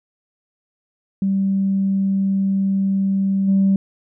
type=tone with level steps; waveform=sine; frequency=194.5 Hz; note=G3; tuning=13 cents flat; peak=-15 / -11 dBFS; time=1.22-3.76 s; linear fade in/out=2 ms; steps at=3.47 s; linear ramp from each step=20 ms; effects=tanh soft clip ceiling -9 dBFS